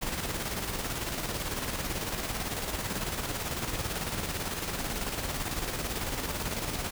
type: noise with tremolo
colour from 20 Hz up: pink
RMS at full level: -32 dBFS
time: 0.01-6.91 s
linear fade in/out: 20 ms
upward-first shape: square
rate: 18 Hz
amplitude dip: 40%
effects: none